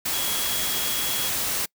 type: tone in noise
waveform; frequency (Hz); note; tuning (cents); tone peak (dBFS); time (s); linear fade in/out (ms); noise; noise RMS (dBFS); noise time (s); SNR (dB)
sine; 3322; G#7; 0; -31; 0.13-1.29; 10; white; -26; 0.05-1.66; -8
effects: noise-tail reverb RT60 0.1 s tail -26 dB re dry